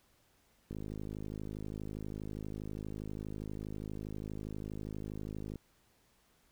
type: click train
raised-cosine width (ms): 3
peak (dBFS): -29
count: 255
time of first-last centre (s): 0.71-5.557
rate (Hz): 52.4
effects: pink hiss -70 dBFS RMS until 6.51 s